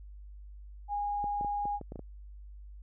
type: tone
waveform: sine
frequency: 820 Hz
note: G#5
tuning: 22 cents flat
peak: -30 dBFS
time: 0.88-1.8 s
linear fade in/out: 50 ms
type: clicks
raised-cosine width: 2 ms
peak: -28 dBFS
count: 8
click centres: 1.242 / 1.411 / 1.447 / 1.655 / 1.813 / 1.921 / 1.958 / 1.993 s
effects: added 50 Hz sine -45 dBFS peak until 2.82 s